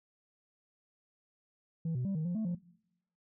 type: tone with pitch steps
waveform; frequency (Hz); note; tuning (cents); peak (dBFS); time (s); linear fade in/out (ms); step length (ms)
sine; 163.6 / 125.1 / 195.8 / 157 / 175.7 / 219.4 / 175.2; E3 / B2 / G3 / D#3 / F3 / A3 / F3; -13 / +23 / -2 / +16 / +11 / -5 / +6; -29; 1.85-2.55; 5; 100
effects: noise-tail reverb RT60 0.8 s tail -22 dB re dry + tanh soft clip ceiling -30 dBFS